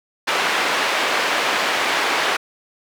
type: band-pass noise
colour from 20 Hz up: white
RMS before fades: -20 dBFS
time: 0.27-2.37 s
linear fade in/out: 10 ms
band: 390 to 2400 Hz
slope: 12 dB/octave
effects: none